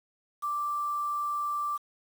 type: tone with quantisation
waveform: sine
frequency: 1174.7 Hz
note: D6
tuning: in tune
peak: -28 dBFS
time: 0.42-1.78 s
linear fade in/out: 20 ms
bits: 8
effects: none